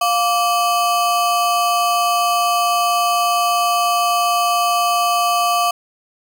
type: ring-modulated tone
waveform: square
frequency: 932.3 Hz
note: A#5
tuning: in tune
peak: -12 dBFS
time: 0.01-5.71 s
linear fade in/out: 5 ms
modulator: 230 Hz
effects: none